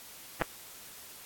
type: clicks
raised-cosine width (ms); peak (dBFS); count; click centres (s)
0.5; -12; 2; 0.414 / 0.42
effects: white hiss -49 dBFS RMS until 1.25 s + AAC 64 kbps